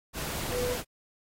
sine tone in noise, 493.9 Hz, B4, in tune, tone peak -29 dBFS, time 0.5-0.78 s, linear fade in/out 50 ms, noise pink, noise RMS -35 dBFS, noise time 0.13-0.84 s, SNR +3 dB, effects AAC 48 kbps

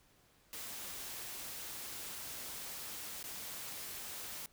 white noise with dropouts, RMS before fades -45 dBFS, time 0.53-4.46 s, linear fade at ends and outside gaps 0 ms, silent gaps 3.228-3.24 s, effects pink hiss -68 dBFS RMS until 4.52 s

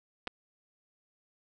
clicks, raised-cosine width 0.3 ms, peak -20 dBFS, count 2, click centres 0.272 / 0.276 s, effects none

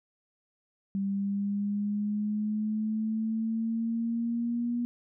sine exponential sweep, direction up, 196 to 240.6 Hz, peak -27 dBFS, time 0.95-4.85 s, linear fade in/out 0 ms, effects none

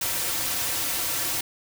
white noise with comb filter, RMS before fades -27 dBFS, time 0.01-1.41 s, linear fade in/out 5 ms, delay 4.8 ms, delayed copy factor -0.65, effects none

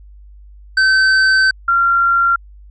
square / sine tone pair in turn, 1539 / 1378.6 Hz, G6 / F6, -32 / -23 cents, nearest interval major second, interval 191 cents, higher first, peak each -10 dBFS, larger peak neither, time 0.77-1.51 / 1.68-2.36 s, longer first, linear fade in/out 5 ms, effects added 50 Hz sine -37 dBFS peak until 2.7 s + resampled to 16000 Hz

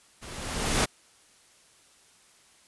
pink noise with level ramp, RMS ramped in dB -43 to -22 dBFS, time 0.21-0.86 s, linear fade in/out 20 ms, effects white hiss -59 dBFS RMS until 2.67 s + resampled to 24000 Hz

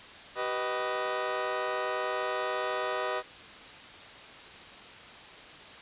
20% pulse chord, G augmented, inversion none, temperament equal with one note detuned, 384.2 / 493.9 / 622.3 Hz, G4 / B4 / D#5, -35 / 0 / 0 cents, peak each -31 / -29 / -28 dBFS, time 0.35-3.23 s, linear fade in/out 50 ms, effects white hiss -47 dBFS RMS until 5.81 s + resampled to 8000 Hz

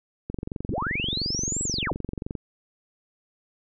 click train, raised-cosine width 3 ms, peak -18 dBFS, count 48, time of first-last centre 0.3-2.352 s, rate 22.9 Hz
sine linear two-way sweep, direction up then down, 37 to 7870 to 37 Hz, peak -26 dBFS, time 0.69-1.93 s, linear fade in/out 0 ms, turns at 1.63 s
effects none

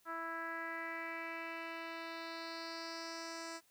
10% pulse tone with low-pass filter sweep, 330 Hz, E4, 2 cents sharp, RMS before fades -44 dBFS, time 0.05-3.61 s, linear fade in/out 50 ms, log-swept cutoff 1400 to 7000 Hz, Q 3.3, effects white hiss -71 dBFS RMS until 3.7 s

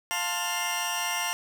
20% pulse tone cluster, 702 / 888 / 1052 / 2833 Hz, F5 / A5 / C6 / F7, +9 / +16 / +9 / +24 cents, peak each -30 / -28 / -29 / -27 dBFS, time 0.11-1.33 s, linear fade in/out 0 ms, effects none

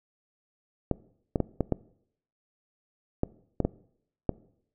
clicks, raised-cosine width 2 ms, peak -11 dBFS, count 9, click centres 0.913 / 1.358 / 1.403 / 1.607 / 1.723 / 3.234 / 3.603 / 3.65 / 4.293 s, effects noise-tail reverb RT60 0.7 s tail -21 dB re dry

